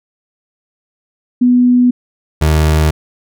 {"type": "tone pair in turn", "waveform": ["sine", "30% pulse"], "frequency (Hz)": [246.9, 77.56], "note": ["B3", "D#2"], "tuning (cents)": [0, -5], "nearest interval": "octave + minor sixth", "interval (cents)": 2005, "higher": "first", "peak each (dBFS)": -6, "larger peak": "neither", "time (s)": [[1.41, 1.91], [2.41, 2.91]], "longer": "neither", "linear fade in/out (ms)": 10, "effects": []}